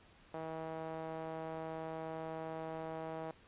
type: tone with band-pass filter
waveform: sawtooth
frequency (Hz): 160.6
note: E3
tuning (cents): -45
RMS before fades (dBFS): -43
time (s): 0.34-3.31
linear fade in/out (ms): 0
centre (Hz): 680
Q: 1.7
effects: pink hiss -63 dBFS RMS until 3.47 s + resampled to 8000 Hz